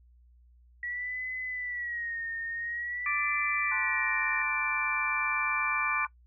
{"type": "tone with vibrato", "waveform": "sine", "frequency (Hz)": 1925, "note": "B6", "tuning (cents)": -45, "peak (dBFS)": -33, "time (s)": [0.83, 4.42], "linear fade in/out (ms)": 2, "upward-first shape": "sine", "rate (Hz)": 0.49, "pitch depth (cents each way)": 84}
{"type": "harmonic tone", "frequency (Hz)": 587.3, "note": "D5", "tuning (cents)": 0, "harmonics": [2, 3, 4], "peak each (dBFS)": [-33, -35, -31], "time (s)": [3.06, 6.05], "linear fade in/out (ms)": 2}
{"type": "chord", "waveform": "sine", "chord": "D dominant seventh", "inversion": "second", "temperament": "equal", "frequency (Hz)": [880, 1046.5, 1174.7, 1480], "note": ["A5", "C6", "D6", "F#6"], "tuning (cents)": [0, 0, 0, 0], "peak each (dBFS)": [-41, -36, -37, -37], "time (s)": [3.71, 6.07], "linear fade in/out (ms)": 10}
{"effects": ["noise-tail reverb RT60 0.1 s tail -19 dB re dry", "added 60 Hz sine -56 dBFS peak until 6.26 s"]}